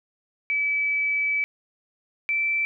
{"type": "tone pair in turn", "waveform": "sine", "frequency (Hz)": [2298, 2329], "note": ["D7", "D7"], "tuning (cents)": [-38, -15], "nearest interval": "unison", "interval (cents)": 23, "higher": "second", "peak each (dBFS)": -21, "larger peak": "neither", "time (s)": [[0.5, 1.44], [2.29, 2.65]], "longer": "first", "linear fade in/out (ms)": 0, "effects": []}